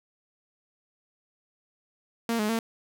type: tone with pitch steps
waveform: sawtooth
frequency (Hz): 231 / 211.7 / 227.4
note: A#3 / G#3 / A#3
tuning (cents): -16 / +33 / -43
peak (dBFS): -21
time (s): 2.29-2.59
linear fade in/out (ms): 2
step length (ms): 100
effects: none